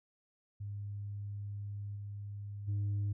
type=tone with level steps; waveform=sine; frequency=101.8 Hz; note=G#2; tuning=34 cents flat; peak=-38 / -40 / -29 dBFS; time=0.6-3.13 s; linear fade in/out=10 ms; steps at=1.95 / 2.67 s; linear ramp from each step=20 ms; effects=tanh soft clip ceiling -30 dBFS